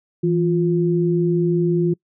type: tone pair together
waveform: sine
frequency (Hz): 165.74 / 351.2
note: E3 / F4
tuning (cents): +10 / +10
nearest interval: octave + minor second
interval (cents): 1300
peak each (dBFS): -18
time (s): 0.23-1.94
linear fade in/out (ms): 10
effects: noise-tail reverb RT60 0.1 s tail -25 dB re dry